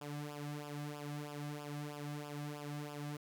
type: tone with flanger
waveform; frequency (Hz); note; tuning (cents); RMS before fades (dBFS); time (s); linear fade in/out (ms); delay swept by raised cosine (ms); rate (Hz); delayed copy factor
sawtooth; 146.83; D3; 0; -44; 0.01-3.17; 5; 0.48 to 2.18; 3.1; -0.8
effects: none